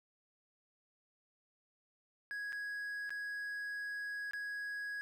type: tone with dropouts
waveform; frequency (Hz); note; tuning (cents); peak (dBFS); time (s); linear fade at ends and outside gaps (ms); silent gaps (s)
triangle; 1661.2; G#6; 0; -37; 2.31-5.01; 0; 2.523-2.529 / 3.094-3.105 / 4.31-4.334
effects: none